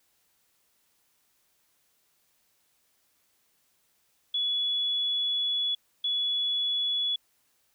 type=tone bursts at uneven times; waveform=sine; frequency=3400 Hz; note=G#7; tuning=40 cents sharp; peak=-25 dBFS; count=2; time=4.34-5.75 / 6.04-7.16 s; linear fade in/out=5 ms; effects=white hiss -70 dBFS RMS until 7.74 s